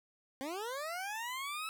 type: linear sweep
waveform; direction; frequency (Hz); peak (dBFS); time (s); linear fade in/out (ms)
20% pulse; up; 256.3 to 1316; -33; 0.41-1.69; 0
effects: none